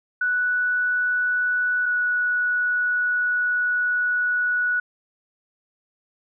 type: tone pair in turn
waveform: sine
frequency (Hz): 1479 / 1469.6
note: F#6 / F#6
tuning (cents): -1 / -12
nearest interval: unison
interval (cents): 11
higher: first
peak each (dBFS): -19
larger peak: neither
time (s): 0.21-1.86 / 1.86-4.8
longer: second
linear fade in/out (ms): 5
effects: none